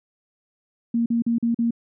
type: tone bursts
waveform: sine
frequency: 233.1 Hz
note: A#3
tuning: in tune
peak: -18 dBFS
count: 5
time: 0.94-1.708 s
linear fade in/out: 5 ms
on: 120 ms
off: 42 ms
effects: none